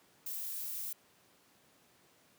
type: noise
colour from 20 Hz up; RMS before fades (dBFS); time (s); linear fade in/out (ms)
violet; -40; 0.26-0.93; 5
effects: pink hiss -66 dBFS RMS until 2.38 s + high-pass 150 Hz 12 dB/octave